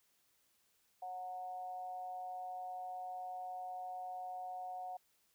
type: tone with amplitude modulation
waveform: sine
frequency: 733 Hz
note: F#5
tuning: 16 cents flat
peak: -39 dBFS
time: 1.02-4.97 s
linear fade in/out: 5 ms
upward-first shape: sine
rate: 185 Hz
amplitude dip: 55%
effects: white hiss -75 dBFS RMS until 5.34 s